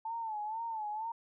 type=tone with vibrato; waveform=sine; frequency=880 Hz; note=A5; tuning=in tune; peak=-35 dBFS; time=0.05-1.12 s; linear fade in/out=5 ms; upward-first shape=sine; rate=2.1 Hz; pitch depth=90 cents each way; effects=none